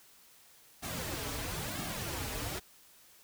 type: noise with flanger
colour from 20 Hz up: pink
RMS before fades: -38 dBFS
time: 0.82-2.6 s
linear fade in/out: 20 ms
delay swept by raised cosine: 2 to 5.7 ms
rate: 1 Hz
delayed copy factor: -0.95
effects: white hiss -60 dBFS RMS until 3.23 s